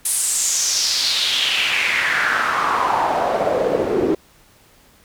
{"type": "noise with band-pass filter sweep", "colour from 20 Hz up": "pink", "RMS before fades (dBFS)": -19, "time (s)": [0.05, 4.15], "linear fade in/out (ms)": 5, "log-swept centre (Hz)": [10000, 340], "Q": 3.8, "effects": ["pink hiss -52 dBFS RMS until 5.04 s"]}